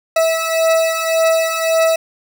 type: beating tone pair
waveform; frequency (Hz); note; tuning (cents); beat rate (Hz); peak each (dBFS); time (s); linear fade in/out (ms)
40% pulse; 650 / 651.8; E5 / E5; -24 / -20; 1.8; -17 / -14; 0.16-1.96; 5
effects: none